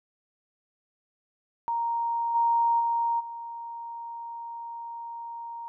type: tone with level steps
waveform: sine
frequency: 932.3 Hz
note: A#5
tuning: in tune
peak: -25 / -20 / -23 / -35 dBFS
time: 1.68-5.68 s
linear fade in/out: 0 ms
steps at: 2.34 / 2.79 / 3.19 s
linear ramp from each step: 20 ms
effects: none